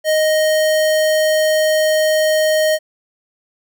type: tone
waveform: square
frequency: 622.3 Hz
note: D#5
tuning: in tune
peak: -13 dBFS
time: 0.04-2.79 s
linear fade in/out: 50 ms
effects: none